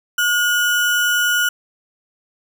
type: tone with sample-and-hold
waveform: sine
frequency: 1440 Hz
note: F#6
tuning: 47 cents flat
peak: -14 dBFS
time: 0.18-1.49 s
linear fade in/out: 5 ms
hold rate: 4410 Hz
effects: none